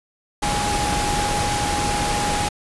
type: tone in noise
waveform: sine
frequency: 826 Hz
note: G#5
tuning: 10 cents flat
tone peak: -23 dBFS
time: 0.42-2.49 s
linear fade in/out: 10 ms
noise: pink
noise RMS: -23 dBFS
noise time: 0.42-2.49 s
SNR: -3 dB
effects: resampled to 24000 Hz